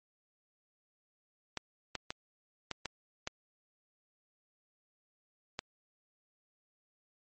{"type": "clicks", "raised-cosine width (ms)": 0.2, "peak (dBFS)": -18, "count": 7, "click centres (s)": [1.573, 1.953, 2.105, 2.713, 2.857, 3.274, 5.591], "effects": ["MP3 32 kbps"]}